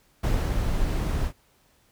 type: noise with ADSR envelope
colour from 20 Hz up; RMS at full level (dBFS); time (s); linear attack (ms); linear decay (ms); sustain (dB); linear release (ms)
brown; -22; 0.23-1.33; 11; 270; -3; 83
effects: pink hiss -63 dBFS RMS until 1.91 s